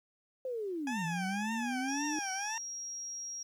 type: linear two-way sweep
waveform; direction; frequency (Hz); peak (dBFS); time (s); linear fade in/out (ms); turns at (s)
sine; down then up; 529 to 161 to 310.8; -34; 0.45-2.19; 2; 1.05
type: tone with vibrato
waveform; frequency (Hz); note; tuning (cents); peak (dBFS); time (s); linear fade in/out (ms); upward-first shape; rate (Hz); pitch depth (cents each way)
20% pulse; 830; G#5; -1; -31; 0.87-2.58; 2; triangle; 1.9; 180
type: tone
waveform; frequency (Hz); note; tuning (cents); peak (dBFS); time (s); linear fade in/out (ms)
sine; 5640; F8; +16; -38; 1.88-3.43; 5
effects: low-pass 9000 Hz 12 dB/octave + 11-bit